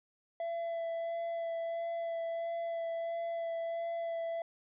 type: tone with vibrato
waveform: triangle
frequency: 670 Hz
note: E5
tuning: 28 cents sharp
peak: -32 dBFS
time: 0.4-4.42 s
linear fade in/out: 2 ms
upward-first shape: sine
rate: 1.5 Hz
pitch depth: 12 cents each way
effects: resampled to 8000 Hz